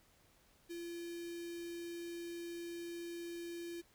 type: tone with notch filter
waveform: square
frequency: 341.5 Hz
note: F4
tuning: 39 cents flat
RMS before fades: -45 dBFS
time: 0.69-3.82 s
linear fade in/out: 20 ms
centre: 1000 Hz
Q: 0.77
effects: pink hiss -69 dBFS RMS until 3.94 s